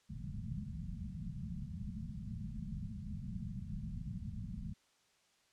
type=low-pass noise; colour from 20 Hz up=white; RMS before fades=-43 dBFS; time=0.09-4.74 s; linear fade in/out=20 ms; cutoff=220 Hz; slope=96 dB/octave; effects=white hiss -72 dBFS RMS until 5.52 s + low-pass 7000 Hz 12 dB/octave